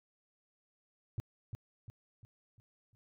sine tone with echo, 110.7 Hz, A2, 11 cents sharp, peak -30 dBFS, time 1.18-1.2 s, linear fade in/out 0 ms, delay 350 ms, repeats 5, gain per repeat -7 dB, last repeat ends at 2.95 s, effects tanh soft clip ceiling -31 dBFS

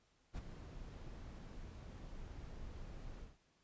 brown noise with ADSR envelope, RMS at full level -41 dBFS, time 0.33-3.38 s, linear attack 44 ms, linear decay 23 ms, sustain -9 dB, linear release 190 ms, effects pink hiss -75 dBFS RMS until 3.63 s + resampled to 16000 Hz

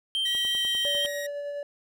triangle tone with vibrato, 3136 Hz, G7, in tune, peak -23 dBFS, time 0.15-1.06 s, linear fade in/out 0 ms, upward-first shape triangle, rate 5.9 Hz, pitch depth 10 cents each way
sawtooth tone with pitch glide, 1923 to 1890 Hz, B6 to A#6, -47 to +23 cents, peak -30 dBFS, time 0.25-1.27 s, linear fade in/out 10 ms, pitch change -30 cents, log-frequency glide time 0.53-1.08 s
click train, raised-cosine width 1 ms, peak -29 dBFS, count 8, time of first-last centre 0.35-1.05 s, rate 10 Hz
triangle tone with tremolo, 576 Hz, D5, 34 cents flat, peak -28 dBFS, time 0.85-1.63 s, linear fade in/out 2 ms, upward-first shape sine, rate 9.9 Hz, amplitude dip 25%
effects none

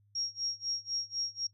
sine tone with tremolo, 5588 Hz, F8, in tune, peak -30 dBFS, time 0.15-1.47 s, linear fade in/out 5 ms, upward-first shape sine, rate 4 Hz, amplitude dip 95%, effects noise-tail reverb RT60 0.1 s tail -20 dB re dry + added 102 Hz sine -64 dBFS peak until 1.53 s

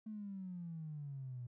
triangle exponential sweep, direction down, 220 to 120 Hz, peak -39 dBFS, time 0.06-1.47 s, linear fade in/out 10 ms, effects tanh soft clip ceiling -41 dBFS

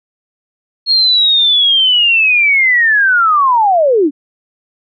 sine linear sweep, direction down, 4301 to 262.9 Hz, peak -7 dBFS, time 0.86-4.11 s, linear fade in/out 50 ms, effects none

